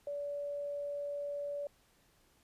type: tone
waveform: sine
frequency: 575 Hz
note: D5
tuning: 37 cents flat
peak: -36 dBFS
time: 0.07-1.67 s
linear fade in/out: 2 ms
effects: pink hiss -69 dBFS RMS until 2.43 s + resampled to 32000 Hz